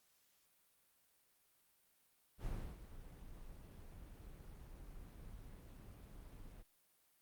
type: noise with ADSR envelope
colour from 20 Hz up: brown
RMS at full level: -42 dBFS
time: 2.38-6.63 s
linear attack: 74 ms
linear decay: 330 ms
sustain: -12 dB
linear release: 16 ms
effects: white hiss -75 dBFS RMS until 7.21 s + Opus 48 kbps